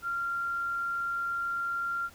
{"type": "tone", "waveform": "sine", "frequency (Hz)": 1384, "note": "F6", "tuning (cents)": -16, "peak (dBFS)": -29, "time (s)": [0.02, 2.1], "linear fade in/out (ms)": 50, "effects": ["pink hiss -55 dBFS RMS until 2.14 s"]}